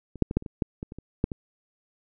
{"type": "clicks", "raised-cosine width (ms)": 3, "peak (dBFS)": [-27, -6, -17, -9, -27, -23, -11, -20, -26, -26, -9, -19], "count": 12, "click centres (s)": [0.157, 0.223, 0.311, 0.37, 0.424, 0.462, 0.622, 0.829, 0.921, 0.986, 1.241, 1.318], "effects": []}